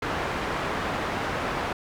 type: low-pass noise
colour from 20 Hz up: white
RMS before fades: -29 dBFS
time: 0.02-1.73 s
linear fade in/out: 5 ms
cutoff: 1400 Hz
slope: 12 dB/octave
effects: none